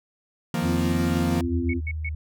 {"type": "chord", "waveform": "45% pulse", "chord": "Eb suspended second", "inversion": "none", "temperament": "equal", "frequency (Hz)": [155.56, 174.61, 233.1], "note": ["Eb3", "F3", "Bb3"], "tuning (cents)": [0, 0, 0], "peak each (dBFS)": [-29, -27, -28], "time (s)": [0.54, 1.41], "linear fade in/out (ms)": 2}
{"type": "harmonic tone", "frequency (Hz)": 85.7, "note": "F2", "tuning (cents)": -32, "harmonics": [1, 3, 4], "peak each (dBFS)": [-27, -26, -30], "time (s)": [0.61, 1.81], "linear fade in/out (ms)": 50}
{"type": "tone with vibrato", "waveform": "sine", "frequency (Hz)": 77.78, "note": "D#2", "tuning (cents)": 0, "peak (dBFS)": -27, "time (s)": [1.44, 2.15], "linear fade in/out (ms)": 5, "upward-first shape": "triangle", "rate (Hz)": 2.6, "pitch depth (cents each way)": 23}
{"type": "tone bursts", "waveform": "sine", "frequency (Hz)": 2217, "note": "C#7", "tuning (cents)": 0, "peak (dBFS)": -29, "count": 3, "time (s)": [1.69, 2.091], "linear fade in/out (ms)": 5, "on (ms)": 47, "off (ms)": 130}
{"effects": []}